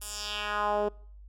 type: tone with band-pass filter sweep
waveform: 10% pulse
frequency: 208.1 Hz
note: G#3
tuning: 4 cents sharp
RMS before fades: -31 dBFS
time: 0.01-0.89 s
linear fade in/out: 10 ms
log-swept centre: 11000 to 420 Hz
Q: 2
effects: noise-tail reverb RT60 0.6 s tail -26 dB re dry + added 50 Hz sine -46 dBFS peak until 1.28 s